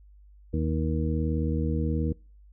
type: harmonic tone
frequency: 78.7 Hz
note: D#2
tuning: 20 cents sharp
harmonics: 1 / 2 / 3 / 4 / 6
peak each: -27 / -30 / -32 / -33 / -35 dBFS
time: 0.53-2.13 s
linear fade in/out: 10 ms
effects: noise-tail reverb RT60 0.4 s tail -26 dB re dry + added 50 Hz sine -50 dBFS peak until 2.52 s